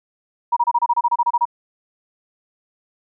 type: tone bursts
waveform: sine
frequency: 952 Hz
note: A#5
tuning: 36 cents sharp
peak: -13 dBFS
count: 13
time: 0.52-1.454 s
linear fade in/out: 10 ms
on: 46 ms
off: 28 ms
effects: none